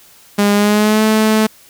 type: tone with pitch glide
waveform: sawtooth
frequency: 204 to 217.4 Hz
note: G#3 to A3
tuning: -31 to -21 cents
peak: -6 dBFS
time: 0.38-1.47 s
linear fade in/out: 10 ms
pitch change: +110 cents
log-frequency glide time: 0.53-1.03 s
effects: white hiss -45 dBFS RMS until 1.69 s